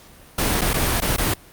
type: noise with dropouts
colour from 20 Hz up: pink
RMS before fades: -20 dBFS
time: 0.38-1.34 s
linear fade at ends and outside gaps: 5 ms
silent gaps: 0.611-0.615 / 0.734-0.74 / 1.004-1.019 / 1.165-1.181 s
effects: pink hiss -47 dBFS RMS until 1.52 s + Opus 48 kbps